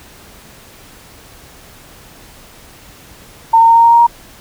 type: tone with pitch steps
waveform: sine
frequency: 909 / 914.3 / 919.6 / 924.9 / 930.2 / 935.6 / 941.1 Hz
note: A#5 / A#5 / A#5 / A#5 / A#5 / A#5 / A#5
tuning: -44 / -34 / -24 / -14 / -4 / +6 / +16 cents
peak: -4 dBFS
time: 3.53-4.069 s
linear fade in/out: 10 ms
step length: 77 ms
effects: pink hiss -40 dBFS RMS until 4.4 s